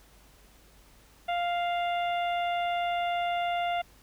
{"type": "harmonic tone", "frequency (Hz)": 698.5, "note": "F5", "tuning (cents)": 0, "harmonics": [1, 2, 3, 4, 5], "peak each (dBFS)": [-27, -39, -38, -40, -44], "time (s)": [1.28, 3.82], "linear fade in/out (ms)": 10, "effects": ["added 50 Hz sine -59 dBFS peak until 4.02 s", "pink hiss -59 dBFS RMS until 4.02 s"]}